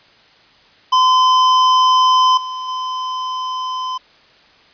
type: tone with level steps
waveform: square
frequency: 1024 Hz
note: C6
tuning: 38 cents flat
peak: -10 / -24 / -21 dBFS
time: 0.92-3.98 s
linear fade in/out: 10 ms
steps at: 2.37 / 2.68 s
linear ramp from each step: 5 ms
effects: white hiss -49 dBFS RMS until 4.73 s + resampled to 11025 Hz